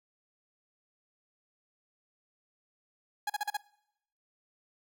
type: tone bursts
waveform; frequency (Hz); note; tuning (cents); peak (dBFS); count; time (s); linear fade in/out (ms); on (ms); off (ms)
30% pulse; 829; G#5; -3; -27; 5; 3.27-3.57; 5; 28; 40
effects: noise-tail reverb RT60 0.8 s tail -23 dB re dry